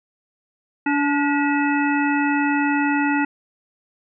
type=harmonic tone with a mistuned harmonic; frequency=288.2 Hz; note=D4; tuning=33 cents flat; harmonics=1 / 3 / 5 / 7 / 9; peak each=-19 / -24 / -26 / -27 / -29 dBFS; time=0.86-3.25 s; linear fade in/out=5 ms; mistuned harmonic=7; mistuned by=-76 cents; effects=none